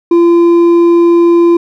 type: tone with hard clipping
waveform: sine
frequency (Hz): 341.7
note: F4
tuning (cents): -38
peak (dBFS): -5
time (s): 0.11-1.57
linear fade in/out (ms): 5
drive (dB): 4
effects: none